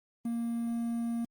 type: tone with quantisation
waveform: triangle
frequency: 233.1 Hz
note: A#3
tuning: in tune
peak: -28 dBFS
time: 0.25-1.25 s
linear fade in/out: 5 ms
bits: 9
effects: Opus 24 kbps